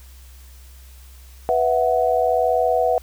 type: chord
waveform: sine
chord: B suspended fourth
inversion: none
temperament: equal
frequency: 493.9 / 659.3 / 740 Hz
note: B4 / E5 / F#5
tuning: 0 / 0 / 0 cents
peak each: -20 dBFS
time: 1.49-2.98 s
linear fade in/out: 0 ms
effects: added 64 Hz sine -41 dBFS peak until 3.02 s + white hiss -51 dBFS RMS until 3.02 s